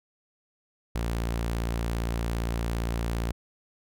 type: tone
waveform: sawtooth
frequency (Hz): 57.5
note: A#1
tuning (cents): -23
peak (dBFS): -23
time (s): 0.95-3.32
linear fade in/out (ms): 5
effects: none